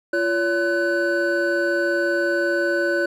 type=tone cluster; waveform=triangle; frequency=344.7 / 566 / 1500 Hz; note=F4 / C#5 / F#6; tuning=-23 / +36 / +23 cents; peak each=-21 dBFS; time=0.13-3.06 s; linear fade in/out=5 ms; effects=none